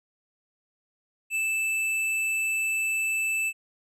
square tone, 2637 Hz, E7, in tune, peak -25 dBFS, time 1.3-3.53 s, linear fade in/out 50 ms, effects low-pass 12000 Hz 12 dB/octave

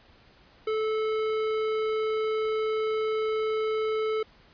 sine tone with tanh clipping, 435.7 Hz, A4, 17 cents flat, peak -27 dBFS, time 0.67-4.23 s, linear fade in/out 5 ms, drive 16 dB, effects pink hiss -57 dBFS RMS until 4.53 s + resampled to 11025 Hz

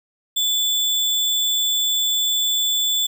sine tone with sample-and-hold, 3477 Hz, A7, 21 cents flat, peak -17 dBFS, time 0.36-3.07 s, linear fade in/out 10 ms, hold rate 11025 Hz, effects none

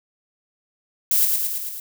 violet noise with echo, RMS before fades -18 dBFS, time 1.11-1.25 s, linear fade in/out 2 ms, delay 110 ms, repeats 5, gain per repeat -3 dB, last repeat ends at 1.8 s, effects none

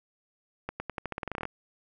accelerating click train, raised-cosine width 0.5 ms, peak -18 dBFS, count 15, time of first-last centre 0.69-1.454 s, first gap 110 ms, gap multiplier 0.88, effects none

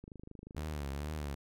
click train, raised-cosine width 3 ms, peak -35 dBFS, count 15, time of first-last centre 0.04-0.587 s, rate 25.6 Hz
sawtooth tone with vibrato, 73 Hz, D2, 10 cents flat, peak -33 dBFS, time 0.56-1.35 s, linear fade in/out 10 ms, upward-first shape triangle, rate 2.2 Hz, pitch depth 130 cents each way
effects none

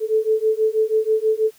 sine beating tone pair, 434.2 / 440.4 Hz, A4 / A4, -23 / +2 cents, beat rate 6.2 Hz, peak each -19 dBFS, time 0-1.51 s, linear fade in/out 50 ms, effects white hiss -53 dBFS RMS until 1.58 s

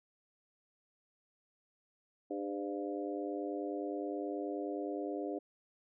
harmonic tone with a mistuned harmonic, 100 Hz, G2, 35 cents sharp, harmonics 3 / 4 / 5 / 6 / 7, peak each -39 / -41 / -43 / -45 / -46 dBFS, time 2.3-5.39 s, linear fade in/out 10 ms, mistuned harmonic 5, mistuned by +36 cents, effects none

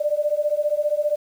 sine beating tone pair, 587.3 / 602.3 Hz, D5 / D5, 0 / +44 cents, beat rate 15 Hz, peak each -22 dBFS, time 0-1.16 s, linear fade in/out 10 ms, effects 8-bit

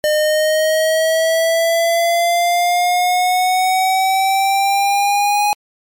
square exponential sweep, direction up, 605 to 830.6 Hz, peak -13 dBFS, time 0.04-5.53 s, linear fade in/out 0 ms, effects MP3 96 kbps

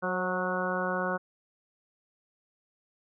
harmonic tone with a mistuned harmonic, 183.5 Hz, F#3, 14 cents flat, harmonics 1 / 2 / 3 / 4 / 5 / 6 / 7 / 8, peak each -35 / -37 / -33 / -38 / -39 / -36 / -38 / -34 dBFS, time 0.02-1.18 s, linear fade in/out 20 ms, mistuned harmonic 3, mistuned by -22 cents, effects none

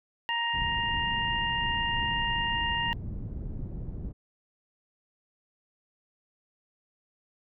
harmonic tone, 936 Hz, A#5, 7 cents sharp, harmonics 1 / 2 / 3, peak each -31 / -31 / -31 dBFS, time 0.29-2.93 s, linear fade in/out 0 ms
pink low-pass noise, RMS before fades -36 dBFS, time 0.53-4.13 s, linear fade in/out 20 ms, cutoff 200 Hz, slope 12 dB/octave
effects none

